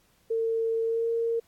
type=tone with pitch glide; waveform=sine; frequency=453 to 460.7 Hz; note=A#4 to A#4; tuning=-50 to -20 cents; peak=-24 dBFS; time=0.3-1.4 s; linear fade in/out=10 ms; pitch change=+30 cents; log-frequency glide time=0.83-1.08 s; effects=pink hiss -65 dBFS RMS until 1.47 s + AAC 64 kbps